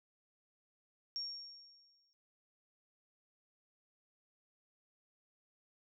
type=tone with exponential decay; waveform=sine; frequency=5540 Hz; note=F8; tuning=15 cents flat; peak=-36 dBFS; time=1.16-2.13 s; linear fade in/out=0 ms; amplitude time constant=210 ms; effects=none